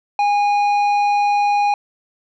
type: tone with tanh clipping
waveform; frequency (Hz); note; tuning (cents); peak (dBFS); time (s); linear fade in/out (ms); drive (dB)
sine; 820; G#5; -22; -15; 0.19-1.74; 2; 9
effects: none